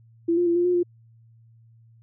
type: tone with pitch steps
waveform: sine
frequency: 336.9 / 351.3 / 341 / 350 / 357.7 / 350.8 Hz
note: E4 / F4 / F4 / F4 / F4 / F4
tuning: +38 / +10 / -41 / +4 / +41 / +8 cents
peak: -18 dBFS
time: 0.28-0.832 s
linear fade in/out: 10 ms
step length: 92 ms
effects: added 114 Hz sine -51 dBFS peak until 2.02 s